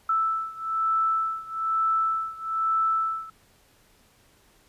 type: beating tone pair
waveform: sine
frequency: 1318.5 / 1319.6 Hz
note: E6 / E6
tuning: 0 / +1 cents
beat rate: 1.1 Hz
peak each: -25 / -27 dBFS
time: 0.09-3.3 s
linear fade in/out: 5 ms
effects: pink hiss -60 dBFS RMS until 4.68 s + resampled to 32000 Hz